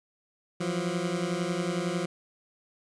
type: beating tone pair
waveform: 20% pulse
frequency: 170 / 181 Hz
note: F3 / F#3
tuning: -46 / -38 cents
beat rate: 11 Hz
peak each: -26 dBFS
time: 0.6-2.06 s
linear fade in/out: 10 ms
effects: resampled to 22050 Hz + 9-bit